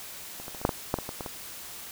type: clicks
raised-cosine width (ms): 1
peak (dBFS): -27 / -25 / -27 / -25 / -7 / -13 / -10 / -18 / -20 / -20 / -21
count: 11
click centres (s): 0.4 / 0.481 / 0.548 / 0.615 / 0.651 / 0.692 / 0.941 / 0.987 / 1.091 / 1.208 / 1.262
effects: white hiss -42 dBFS RMS until 1.91 s